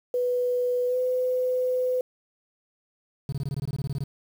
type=tone with pitch glide; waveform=sine; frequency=493.9 to 504.9 Hz; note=B4 to B4; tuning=0 to +38 cents; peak=-22 dBFS; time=0.14-2.01 s; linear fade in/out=2 ms; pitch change=+38 cents; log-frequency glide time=0.87-0.97 s
type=tone bursts; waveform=triangle; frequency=138.2 Hz; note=C#3; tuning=5 cents flat; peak=-24 dBFS; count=14; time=3.29-4.039 s; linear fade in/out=2 ms; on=34 ms; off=21 ms
effects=8-bit